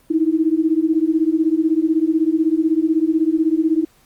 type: beating tone pair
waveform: sine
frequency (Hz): 311.6 / 327.6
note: D#4 / E4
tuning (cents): +3 / -11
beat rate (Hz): 16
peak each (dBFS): -17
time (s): 0.1-3.85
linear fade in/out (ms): 10
effects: pink hiss -55 dBFS RMS until 4.05 s + Opus 32 kbps